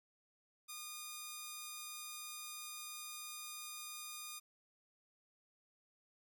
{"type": "tone", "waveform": "5% pulse", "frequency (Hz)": 1221, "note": "D#6", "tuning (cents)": -33, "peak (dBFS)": -34, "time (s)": [0.68, 4.4], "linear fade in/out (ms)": 20, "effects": []}